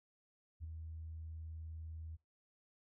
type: tone with ADSR envelope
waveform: sine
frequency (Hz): 80.2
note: E2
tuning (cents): -47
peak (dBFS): -39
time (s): 0.6-2.17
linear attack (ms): 40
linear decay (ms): 11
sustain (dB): -5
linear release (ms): 25
effects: noise-tail reverb RT60 0.2 s tail -24 dB re dry + tanh soft clip ceiling -38 dBFS

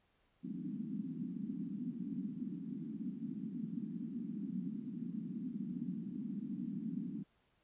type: band-pass noise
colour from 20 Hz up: pink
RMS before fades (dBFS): -42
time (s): 0.43-7.24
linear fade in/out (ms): 20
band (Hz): 180 to 270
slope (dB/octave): 48
effects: pink hiss -75 dBFS RMS until 7.63 s + resampled to 8000 Hz

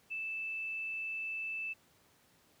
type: tone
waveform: sine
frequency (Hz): 2637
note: E7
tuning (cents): 0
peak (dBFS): -36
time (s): 0.1-1.74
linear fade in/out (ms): 20
effects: pink hiss -67 dBFS RMS until 2.6 s + high-pass 100 Hz 12 dB/octave

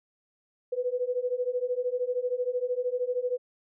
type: beating tone pair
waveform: sine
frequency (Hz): 489.4 / 502.4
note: B4 / B4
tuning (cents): -16 / +30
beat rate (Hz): 13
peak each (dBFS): -30 / -29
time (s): 0.72-3.38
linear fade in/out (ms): 10
effects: none

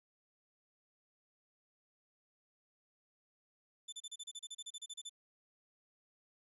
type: tone bursts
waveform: 25% pulse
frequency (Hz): 3520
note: A7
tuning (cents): 0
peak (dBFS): -40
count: 16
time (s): 3.88-5.095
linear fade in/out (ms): 10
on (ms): 45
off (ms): 33
effects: resampled to 32000 Hz + 13-bit

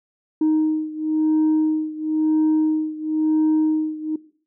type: beating tone pair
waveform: sine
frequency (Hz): 311.1 / 312.08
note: D#4 / D#4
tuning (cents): 0 / +5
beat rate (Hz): 0.98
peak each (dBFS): -18 / -20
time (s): 0.41-4.16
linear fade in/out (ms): 5
effects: noise-tail reverb RT60 0.5 s tail -19 dB re dry + tanh soft clip ceiling -13 dBFS

